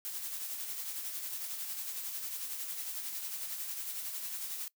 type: noise with tremolo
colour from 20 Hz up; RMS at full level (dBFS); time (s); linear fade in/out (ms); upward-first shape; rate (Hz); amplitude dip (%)
blue; -38; 0.05-4.68; 0; sine; 11; 40
effects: noise-tail reverb RT60 0.1 s tail -22 dB re dry